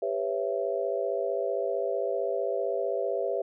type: chord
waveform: sine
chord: C# half-diminished seventh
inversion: second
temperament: just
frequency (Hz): 399.1 / 498.9 / 554.4 / 665.2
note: G4 / B4 / C#5 / E5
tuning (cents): +31 / +17 / 0 / +16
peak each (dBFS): -32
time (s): 0.02-3.42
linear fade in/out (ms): 5
effects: none